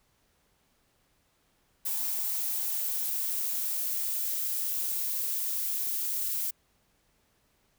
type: noise with high-pass filter sweep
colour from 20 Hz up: violet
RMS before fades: -31 dBFS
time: 1.85-6.51 s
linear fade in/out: 10 ms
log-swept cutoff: 890 to 320 Hz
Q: 6.4
effects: pink hiss -70 dBFS RMS until 7.78 s